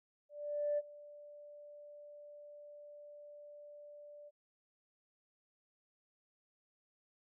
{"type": "tone with ADSR envelope", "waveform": "sine", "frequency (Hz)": 587.3, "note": "D5", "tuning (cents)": 0, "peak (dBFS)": -30, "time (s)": [0.29, 4.31], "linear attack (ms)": 490, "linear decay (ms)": 35, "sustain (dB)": -21, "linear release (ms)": 34, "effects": ["tanh soft clip ceiling -26 dBFS"]}